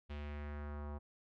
square tone with low-pass filter sweep, 73.42 Hz, D2, in tune, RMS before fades -44 dBFS, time 0.09-0.99 s, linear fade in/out 20 ms, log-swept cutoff 3100 to 980 Hz, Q 1.9, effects none

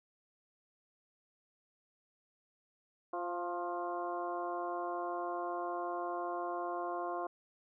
harmonic tone with a mistuned harmonic, 174.61 Hz, F3, in tune, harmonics 2 / 3 / 4 / 5 / 6 / 7 / 8, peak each -41 / -45 / -39 / -51 / -41 / -52 / -51 dBFS, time 3.13-7.27 s, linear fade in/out 5 ms, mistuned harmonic 6, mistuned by +20 cents, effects none

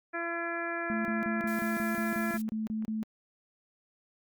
harmonic tone, 338.6 Hz, E4, 46 cents sharp, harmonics 1 / 2 / 3 / 4 / 5 / 6 / 7, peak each -38 / -38 / -44 / -39 / -36 / -46 / -44 dBFS, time 0.13-2.38 s, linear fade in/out 20 ms
sine tone bursts, 218.4 Hz, A3, 13 cents flat, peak -30 dBFS, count 12, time 0.9-3.03 s, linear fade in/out 0 ms, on 150 ms, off 30 ms
blue noise, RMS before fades -46 dBFS, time 1.47-2.42 s, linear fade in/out 5 ms
clicks, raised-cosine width 0.5 ms, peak -46 / -40 / -40 dBFS, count 3, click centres 1.49 / 2.483 / 2.824 s
effects Opus 48 kbps

